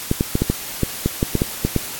clicks, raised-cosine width 3 ms, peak -3 dBFS, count 12, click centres 0.114 / 0.209 / 0.354 / 0.42 / 0.5 / 0.833 / 1.06 / 1.229 / 1.353 / 1.419 / 1.65 / 1.763 s, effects white hiss -30 dBFS RMS until 1.99 s + AAC 64 kbps

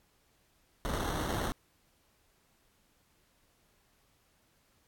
pink noise with sample-and-hold, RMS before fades -34 dBFS, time 0.85-1.52 s, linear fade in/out 0 ms, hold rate 2450 Hz, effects pink hiss -70 dBFS RMS until 4.87 s + AAC 64 kbps

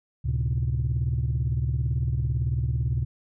sine tone cluster, 72.3 / 113.6 / 131.5 Hz, D2 / A#2 / C3, -27 / -44 / +9 cents, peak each -26 dBFS, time 0.24-3.05 s, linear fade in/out 20 ms, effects tanh soft clip ceiling -17 dBFS

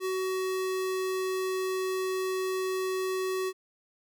square tone, 375.3 Hz, F#4, 25 cents sharp, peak -29 dBFS, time 0-3.53 s, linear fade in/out 50 ms, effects none

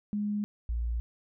sine tone pair in turn, 207.4 / 58.2 Hz, G#3 / A#1, -2 / -2 cents, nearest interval octave + minor seventh, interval 2200 cents, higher first, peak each -28 dBFS, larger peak neither, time 0.13-0.44 / 0.69-1 s, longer neither, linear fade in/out 0 ms, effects none

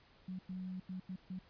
sine tone bursts at uneven times, 185 Hz, F#3, in tune, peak -40 dBFS, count 5, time 0.28-0.39 / 0.49-0.8 / 0.89-1 / 1.09-1.16 / 1.3-1.39 s, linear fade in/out 5 ms, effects pink hiss -65 dBFS RMS until 1.49 s + resampled to 11025 Hz

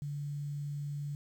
sine tone with quantisation, 144.7 Hz, D3, 25 cents flat, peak -35 dBFS, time 0.02-1.15 s, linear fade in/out 0 ms, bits 10, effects none

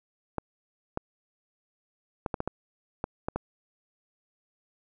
clicks, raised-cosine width 1 ms, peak -15 dBFS, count 9, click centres 0.383 / 0.974 / 2.262 / 2.342 / 2.404 / 2.476 / 3.041 / 3.285 / 3.36 s, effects none

